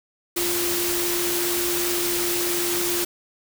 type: tone in noise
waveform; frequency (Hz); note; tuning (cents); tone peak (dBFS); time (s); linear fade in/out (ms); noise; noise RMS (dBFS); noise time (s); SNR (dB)
sine; 349.2; F4; 0; -26; 0.36-3.05; 10; white; -25; 0.36-3.05; -4
effects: none